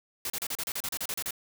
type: noise bursts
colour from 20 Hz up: white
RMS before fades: -33 dBFS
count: 13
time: 0.25-1.308 s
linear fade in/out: 2 ms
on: 50 ms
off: 34 ms
effects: none